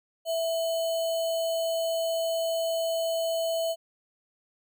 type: tone with sample-and-hold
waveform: sine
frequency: 659.3 Hz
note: E5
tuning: in tune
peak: -25 dBFS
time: 0.25-3.76 s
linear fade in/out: 50 ms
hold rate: 3675 Hz
effects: none